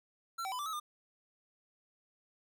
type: tone with pitch steps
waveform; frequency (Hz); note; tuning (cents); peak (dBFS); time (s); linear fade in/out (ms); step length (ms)
square; 1353 / 767 / 1002 / 1170 / 1287 / 1205; E6 / G5 / B5 / D6 / E6 / D6; +45 / -38 / +25 / -7 / -42 / +44; -37; 0.38-0.8; 10; 70
effects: none